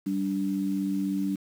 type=tone pair together; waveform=sine; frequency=194.46 / 290.6 Hz; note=G3 / D4; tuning=-14 / -18 cents; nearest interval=perfect fifth; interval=696 cents; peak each=-28 dBFS; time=0.06-1.36 s; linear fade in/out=10 ms; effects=8-bit